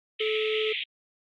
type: band-pass noise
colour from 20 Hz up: white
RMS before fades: -32 dBFS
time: 0.19-0.84 s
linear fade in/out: 10 ms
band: 2000 to 3600 Hz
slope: 96 dB/octave
type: tone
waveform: triangle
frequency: 433 Hz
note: A4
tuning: 28 cents flat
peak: -24 dBFS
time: 0.2-0.73 s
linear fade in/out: 10 ms
effects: Opus 32 kbps